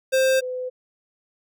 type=tone pair in turn; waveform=square / sine; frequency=525 / 505.9 Hz; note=C5 / B4; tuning=+6 / +42 cents; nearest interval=minor second; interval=64 cents; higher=first; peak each=-17 / -26 dBFS; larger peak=first; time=0.12-0.41 / 0.41-0.7 s; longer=neither; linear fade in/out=20 ms; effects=none